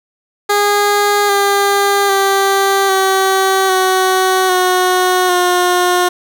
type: tone with pitch steps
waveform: 15% pulse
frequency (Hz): 410 / 400.9 / 391.9 / 383.2 / 374.7 / 366.3 / 358.2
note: G#4 / G4 / G4 / G4 / F#4 / F#4 / F4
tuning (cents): -22 / +39 / 0 / -39 / +22 / -17 / +44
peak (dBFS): -4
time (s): 0.49-6.09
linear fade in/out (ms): 10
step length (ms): 800
effects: none